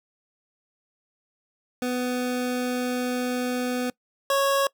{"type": "tone pair in turn", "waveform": "25% pulse", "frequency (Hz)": [249.2, 552.1], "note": ["B3", "C#5"], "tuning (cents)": [16, -7], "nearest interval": "octave + major second", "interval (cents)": 1377, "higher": "second", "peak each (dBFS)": [-21, -16], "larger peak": "second", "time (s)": [[1.82, 3.9], [4.3, 4.67]], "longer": "first", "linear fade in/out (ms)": 2, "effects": ["noise-tail reverb RT60 0.1 s tail -23 dB re dry"]}